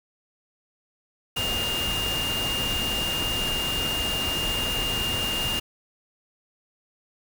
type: tone in noise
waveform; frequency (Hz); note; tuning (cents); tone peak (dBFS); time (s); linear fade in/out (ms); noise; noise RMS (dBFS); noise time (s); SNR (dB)
sine; 2819; F7; +16; -26; 1.36-5.6; 10; pink; -30; 1.36-5.6; +1
effects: none